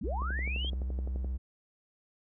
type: linear sweep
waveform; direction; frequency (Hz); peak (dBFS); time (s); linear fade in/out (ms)
sine; up; 146.83 to 3322; -35; 0.01-0.7; 5
type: tone with vibrato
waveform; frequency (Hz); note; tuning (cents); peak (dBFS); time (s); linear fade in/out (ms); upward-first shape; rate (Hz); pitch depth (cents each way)
triangle; 63.8; C2; -43; -29; 0.03-1.38; 20; square; 19; 58
type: click train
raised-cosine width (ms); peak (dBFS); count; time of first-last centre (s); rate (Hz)
2; -29; 13; 0.22-1.246; 11.7
effects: none